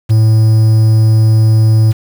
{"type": "tone with quantisation", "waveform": "triangle", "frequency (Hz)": 110, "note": "A2", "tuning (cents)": 0, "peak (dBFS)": -3, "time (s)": [0.09, 1.93], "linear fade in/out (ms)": 20, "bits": 5, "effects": []}